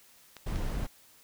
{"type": "clicks", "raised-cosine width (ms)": 0.2, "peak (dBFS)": -27, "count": 2, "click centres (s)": [0.367, 0.559]}
{"type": "noise", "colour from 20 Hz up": "brown", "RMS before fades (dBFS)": -32, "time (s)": [0.46, 0.87], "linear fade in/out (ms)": 10}
{"effects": ["white hiss -59 dBFS RMS until 1.23 s"]}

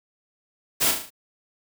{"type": "noise with echo", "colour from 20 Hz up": "white", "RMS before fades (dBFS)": -21, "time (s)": [0.8, 0.92], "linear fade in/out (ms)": 20, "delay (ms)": 37, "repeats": 5, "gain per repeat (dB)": -5, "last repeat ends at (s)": 1.105, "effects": []}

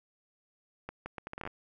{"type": "accelerating click train", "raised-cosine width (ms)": 0.5, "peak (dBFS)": -24, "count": 11, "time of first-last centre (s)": [0.89, 1.474], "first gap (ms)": 170, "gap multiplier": 0.72, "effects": []}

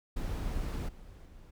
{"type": "noise with level steps", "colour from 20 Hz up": "brown", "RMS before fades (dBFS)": [-34, -50, -52], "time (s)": [0.16, 1.51], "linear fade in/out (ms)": 10, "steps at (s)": [0.88, 1.25], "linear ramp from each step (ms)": 10, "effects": []}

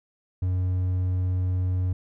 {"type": "tone", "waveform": "triangle", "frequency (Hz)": 91.6, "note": "F#2", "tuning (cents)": -17, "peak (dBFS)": -20, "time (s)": [0.42, 1.93], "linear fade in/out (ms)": 5, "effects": []}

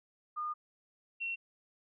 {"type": "tone pair in turn", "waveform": "sine", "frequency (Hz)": [1218, 2724], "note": ["D#6", "F7"], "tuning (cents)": [-37, -44], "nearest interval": "octave + major second", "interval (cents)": 1393, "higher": "second", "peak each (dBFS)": [-34, -34], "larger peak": "neither", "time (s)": [[0.36, 0.54], [1.2, 1.36]], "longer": "first", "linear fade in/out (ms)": 20, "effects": []}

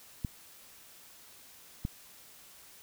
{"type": "clicks", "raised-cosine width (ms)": 5, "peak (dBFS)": -20, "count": 2, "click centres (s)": [0.248, 1.851], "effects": ["white hiss -55 dBFS RMS until 2.82 s"]}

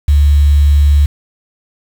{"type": "tone with quantisation", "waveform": "sine", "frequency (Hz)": 72.4, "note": "D2", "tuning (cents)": -24, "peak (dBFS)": -5, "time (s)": [0.08, 1.06], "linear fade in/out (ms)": 5, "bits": 5, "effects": []}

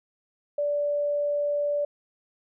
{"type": "tone", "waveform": "sine", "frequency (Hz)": 582, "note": "D5", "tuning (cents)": -16, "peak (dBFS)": -23, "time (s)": [0.58, 1.85], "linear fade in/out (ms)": 5, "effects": []}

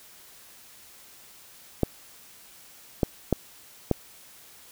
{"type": "clicks", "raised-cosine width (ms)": 2, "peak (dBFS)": -7, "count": 4, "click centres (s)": [1.833, 3.032, 3.327, 3.913], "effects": ["white hiss -51 dBFS RMS until 4.71 s"]}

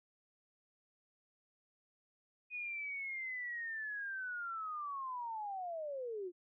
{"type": "linear sweep", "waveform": "sine", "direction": "down", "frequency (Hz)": [2489, 340], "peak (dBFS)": -39, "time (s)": [2.5, 6.32], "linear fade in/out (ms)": 50, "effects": []}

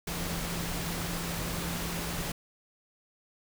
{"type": "tone in noise", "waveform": "sine", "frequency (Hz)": 170, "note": "F3", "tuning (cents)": -46, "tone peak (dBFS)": -37, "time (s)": [0.07, 2.32], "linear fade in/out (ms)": 5, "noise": "pink", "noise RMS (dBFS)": -35, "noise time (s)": [0.07, 2.32], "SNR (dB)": -5, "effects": []}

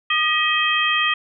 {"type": "harmonic tone with a mistuned harmonic", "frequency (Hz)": 636, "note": "D#5", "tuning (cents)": 38, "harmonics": [2, 3, 4, 5], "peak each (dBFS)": [-22, -22, -22, -22], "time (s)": [0.1, 1.14], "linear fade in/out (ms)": 5, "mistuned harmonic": 2, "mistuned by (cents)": -66, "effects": []}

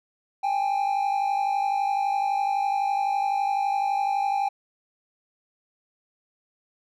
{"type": "tone pair together", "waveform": "triangle", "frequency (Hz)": [795, 846.9], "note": ["G5", "G#5"], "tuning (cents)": [24, 34], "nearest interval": "minor second", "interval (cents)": 110, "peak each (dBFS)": [-21, -27], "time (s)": [0.43, 4.49], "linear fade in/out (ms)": 10, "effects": []}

